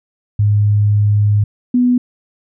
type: tone pair in turn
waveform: sine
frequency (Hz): 103.83 / 247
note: G#2 / B3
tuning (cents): 0 / 0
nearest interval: octave + minor third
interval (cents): 1500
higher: second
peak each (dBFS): -9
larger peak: neither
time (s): 0.39-1.44 / 1.74-1.98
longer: first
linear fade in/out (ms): 5
effects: none